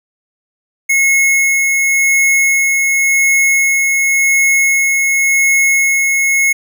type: tone with tremolo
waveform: square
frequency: 2175 Hz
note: C#7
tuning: 33 cents flat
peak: -9 dBFS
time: 0.89-6.53 s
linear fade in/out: 10 ms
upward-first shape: sine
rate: 0.91 Hz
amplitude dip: 25%
effects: none